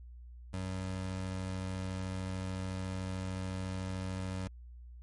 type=tone; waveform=25% pulse; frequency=93.7 Hz; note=F#2; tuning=22 cents sharp; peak=-32 dBFS; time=0.53-4.48 s; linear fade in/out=10 ms; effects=added 60 Hz sine -47 dBFS peak until 5.02 s + MP3 48 kbps